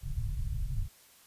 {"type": "low-pass noise", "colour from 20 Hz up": "pink", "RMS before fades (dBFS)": -33, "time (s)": [0.01, 0.89], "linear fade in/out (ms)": 50, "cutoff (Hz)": 140, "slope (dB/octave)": 48, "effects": ["white hiss -59 dBFS RMS until 1.26 s", "resampled to 32000 Hz"]}